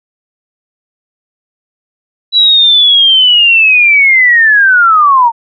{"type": "linear sweep", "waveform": "sine", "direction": "down", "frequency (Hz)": [3951, 899], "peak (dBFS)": -3, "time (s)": [2.32, 5.32], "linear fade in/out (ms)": 50, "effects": []}